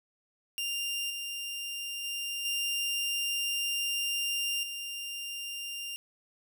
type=tone with level steps; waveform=sawtooth; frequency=2794 Hz; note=F7; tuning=in tune; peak=-28 / -32 / -30 / -26 / -33 dBFS; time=0.58-5.96 s; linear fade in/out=0 ms; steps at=1.1 / 2.04 / 2.45 / 4.63 s; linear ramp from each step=2 ms; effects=none